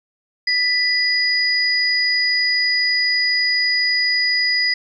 sine tone pair together, 1982 / 4924 Hz, B6 / D#8, +6 / -19 cents, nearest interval octave + major third, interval 1575 cents, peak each -18 dBFS, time 0.47-4.74 s, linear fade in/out 5 ms, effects 9-bit

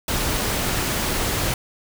pink noise, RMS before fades -23 dBFS, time 0.08-1.54 s, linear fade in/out 2 ms, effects none

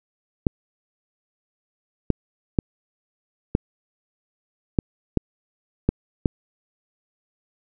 clicks, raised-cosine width 3 ms, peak -4 dBFS, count 8, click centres 0.468 / 2.103 / 2.588 / 3.551 / 4.788 / 5.173 / 5.89 / 6.258 s, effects none

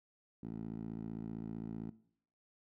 10% pulse tone with band-pass filter, 55.5 Hz, A1, 16 cents sharp, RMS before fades -44 dBFS, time 0.43-1.9 s, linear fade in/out 5 ms, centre 230 Hz, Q 1.4, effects noise-tail reverb RT60 0.6 s tail -18 dB re dry

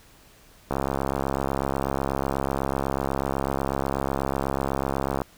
click train, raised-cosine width 1 ms, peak -11 dBFS, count 308, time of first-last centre 0.71-5.218 s, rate 68.1 Hz, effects pink hiss -54 dBFS RMS until 5.37 s

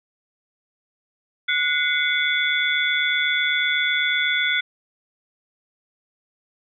sine tone cluster, 1464 / 2062 / 2210 / 3448 Hz, F#6 / C7 / C#7 / A7, -19 / -26 / -6 / -36 cents, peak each -23 / -24 / -26 / -24 dBFS, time 1.48-4.61 s, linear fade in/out 10 ms, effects none

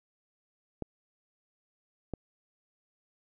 clicks, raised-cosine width 2 ms, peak -21 dBFS, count 2, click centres 0.823 / 2.137 s, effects none

